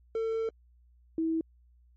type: tone pair in turn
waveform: triangle / sine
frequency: 449.1 / 324.1 Hz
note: A4 / E4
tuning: +35 / -29 cents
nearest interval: tritone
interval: 564 cents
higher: first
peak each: -26 dBFS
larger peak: neither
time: 0.15-0.49 / 1.18-1.41 s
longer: first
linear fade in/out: 2 ms
effects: added 60 Hz sine -58 dBFS peak until 1.96 s + MP3 32 kbps